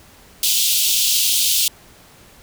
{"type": "high-pass noise", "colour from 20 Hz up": "pink", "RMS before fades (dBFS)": -17, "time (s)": [0.43, 1.68], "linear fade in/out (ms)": 2, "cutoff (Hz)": 2900, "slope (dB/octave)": 48, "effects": ["pink hiss -47 dBFS RMS until 2.42 s"]}